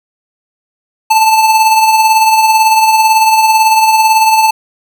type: tone with tremolo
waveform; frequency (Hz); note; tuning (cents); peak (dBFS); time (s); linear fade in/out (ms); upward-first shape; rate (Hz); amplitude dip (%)
square; 879; A5; -2; -4; 1.1-4.51; 10; triangle; 18; 50
effects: none